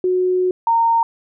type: tone pair in turn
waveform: sine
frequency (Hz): 366.4 / 920.6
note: F#4 / A#5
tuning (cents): -17 / -22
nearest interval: octave + major third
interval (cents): 1595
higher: second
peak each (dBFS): -14 / -12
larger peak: second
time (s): 0.04-0.51 / 0.67-1.03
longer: first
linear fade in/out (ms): 2
effects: none